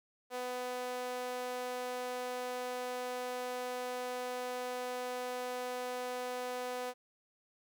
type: tone with high-pass filter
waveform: sawtooth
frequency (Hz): 249.5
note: B3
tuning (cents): +18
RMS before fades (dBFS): -39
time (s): 0.3-6.94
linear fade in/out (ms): 50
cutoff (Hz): 560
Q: 2.3
effects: none